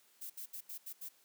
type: noise bursts at uneven times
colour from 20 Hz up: violet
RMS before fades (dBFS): -45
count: 6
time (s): 0.21-0.3 / 0.37-0.46 / 0.53-0.61 / 0.69-0.78 / 0.86-0.93 / 1.01-1.09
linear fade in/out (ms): 10
effects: white hiss -68 dBFS RMS until 1.24 s + high-pass 200 Hz 12 dB/octave